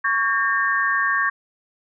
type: tone cluster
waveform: sine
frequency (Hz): 1118 / 1608 / 1820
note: C#6 / G6 / A#6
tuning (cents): +14 / +44 / -42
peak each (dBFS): -22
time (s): 0.04-1.3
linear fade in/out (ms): 10
effects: none